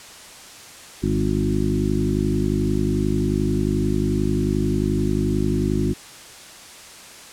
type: harmonic tone with a mistuned harmonic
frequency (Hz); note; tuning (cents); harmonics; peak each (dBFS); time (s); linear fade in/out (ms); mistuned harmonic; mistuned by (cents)
51.3; G#1; -21; 1 / 2 / 3 / 4 / 5 / 6 / 7; -26 / -26 / -26 / -26 / -26 / -26 / -26; 1.02-5.94; 20; 4; -29
effects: white hiss -41 dBFS RMS until 7.32 s + low-pass 9000 Hz 12 dB/octave